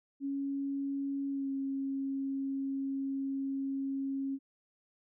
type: tone with pitch glide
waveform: sine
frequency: 277.2 to 272.1 Hz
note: C#4 to C#4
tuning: 0 to -32 cents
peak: -32 dBFS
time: 0.2-4.39 s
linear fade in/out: 50 ms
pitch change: -32 cents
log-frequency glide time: 1.3-1.5 s
effects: none